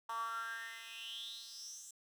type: tone with high-pass filter sweep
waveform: 10% pulse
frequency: 228 Hz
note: A#3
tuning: 38 cents flat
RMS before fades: -45 dBFS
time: 0.09-1.91 s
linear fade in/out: 5 ms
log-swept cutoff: 1000 to 7300 Hz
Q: 8.3
effects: none